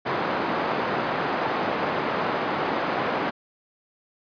white band-pass noise, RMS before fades -26 dBFS, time 0.05-3.31 s, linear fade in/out 20 ms, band 190 to 1100 Hz, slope 12 dB/octave, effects resampled to 11025 Hz

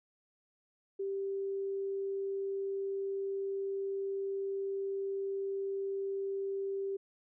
sine tone, 392 Hz, G4, in tune, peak -33 dBFS, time 0.99-6.97 s, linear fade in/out 10 ms, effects none

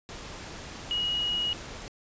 sine tone in noise, 2900 Hz, F#7, 35 cents flat, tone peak -26 dBFS, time 0.91-1.53 s, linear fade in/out 0 ms, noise pink, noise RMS -41 dBFS, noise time 0.09-1.88 s, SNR +12 dB, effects resampled to 16000 Hz

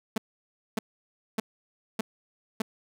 sawtooth tone bursts, 220 Hz, A3, in tune, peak -21 dBFS, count 5, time 0.16-2.62 s, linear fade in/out 5 ms, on 20 ms, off 590 ms, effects none

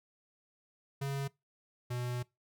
square tone pair in turn, 138.4 / 122.97 Hz, C#3 / B2, -2 / -7 cents, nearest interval major second, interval 205 cents, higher first, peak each -34 / -35 dBFS, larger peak first, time 1.01-1.28 / 1.9-2.23 s, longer second, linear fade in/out 10 ms, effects noise-tail reverb RT60 0.2 s tail -22 dB re dry

